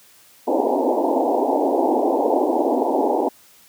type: band-pass noise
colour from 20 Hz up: pink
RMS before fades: -19 dBFS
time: 0.47-3.29 s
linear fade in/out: 10 ms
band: 250 to 930 Hz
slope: 96 dB/octave
effects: white hiss -51 dBFS RMS until 3.68 s + high-pass 80 Hz 12 dB/octave